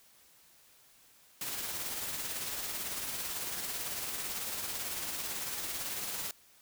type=noise with tremolo; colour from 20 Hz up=white; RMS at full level=-36 dBFS; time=1.41-6.31 s; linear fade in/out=2 ms; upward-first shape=triangle; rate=18 Hz; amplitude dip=40%; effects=white hiss -62 dBFS RMS until 6.61 s